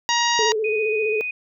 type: harmonic tone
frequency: 946 Hz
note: A#5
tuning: 25 cents sharp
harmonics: 1 / 2 / 3 / 4 / 5 / 6 / 7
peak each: -21 / -24 / -26 / -27 / -28 / -29 / -29 dBFS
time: 0.09-0.52 s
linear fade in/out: 0 ms
type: tone with vibrato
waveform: sine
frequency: 433.4 Hz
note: A4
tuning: 26 cents flat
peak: -20 dBFS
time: 0.39-1.21 s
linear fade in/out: 0 ms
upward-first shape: square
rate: 15 Hz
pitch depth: 43 cents each way
type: tone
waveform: sine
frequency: 2489 Hz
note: D#7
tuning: in tune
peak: -24 dBFS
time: 0.64-1.31 s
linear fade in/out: 5 ms
effects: none